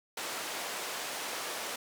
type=band-pass noise; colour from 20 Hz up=pink; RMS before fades=-38 dBFS; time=0.17-1.76 s; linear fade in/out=5 ms; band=500 to 12000 Hz; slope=12 dB/octave; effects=none